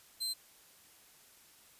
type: tone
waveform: sawtooth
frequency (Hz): 4111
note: C8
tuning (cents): -31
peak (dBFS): -31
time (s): 0.2-0.34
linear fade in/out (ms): 20
effects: white hiss -61 dBFS RMS until 1.79 s + resampled to 32000 Hz